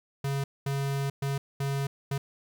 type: tone bursts at uneven times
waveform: square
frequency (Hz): 138.59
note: C#3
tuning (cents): 0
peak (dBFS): -28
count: 5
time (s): 0.24-0.44 / 0.66-1.1 / 1.22-1.38 / 1.6-1.87 / 2.11-2.18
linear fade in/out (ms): 5
effects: 11-bit